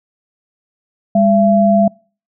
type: tone pair together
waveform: sine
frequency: 202.1 / 675.3 Hz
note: G#3 / E5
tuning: -47 / +42 cents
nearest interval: octave + major sixth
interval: 2089 cents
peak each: -11 dBFS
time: 1.15-1.88 s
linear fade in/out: 5 ms
effects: noise-tail reverb RT60 0.4 s tail -26 dB re dry